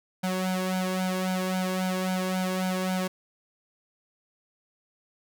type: tone with flanger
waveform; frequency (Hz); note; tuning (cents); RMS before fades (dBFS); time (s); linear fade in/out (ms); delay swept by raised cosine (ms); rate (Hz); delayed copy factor
sawtooth; 185.6; F#3; +6; -28; 0.23-3.08; 10; 1.3 to 1.85; 3.7; +0.95
effects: none